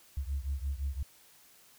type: beating tone pair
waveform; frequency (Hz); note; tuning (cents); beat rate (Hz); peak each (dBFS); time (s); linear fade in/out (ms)
sine; 67 / 72.8; C2 / D2; +42 / -15; 5.8; -33 / -35; 0.17-1.03; 5
effects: tanh soft clip ceiling -26 dBFS + white hiss -60 dBFS RMS until 1.78 s